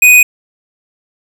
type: tone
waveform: square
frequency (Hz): 2489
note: D#7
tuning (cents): 0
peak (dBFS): -3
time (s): 0.02-0.23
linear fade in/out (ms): 5
effects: none